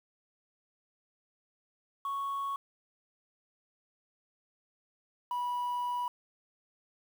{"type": "tone pair in turn", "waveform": "sine", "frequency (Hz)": [1108.7, 978], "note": ["C#6", "B5"], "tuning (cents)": [0, -17], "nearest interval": "major second", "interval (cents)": 217, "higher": "first", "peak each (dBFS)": [-30, -28], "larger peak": "second", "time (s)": [[2.05, 2.56], [5.31, 6.08]], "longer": "second", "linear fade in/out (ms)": 2, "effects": ["tanh soft clip ceiling -30 dBFS", "9-bit"]}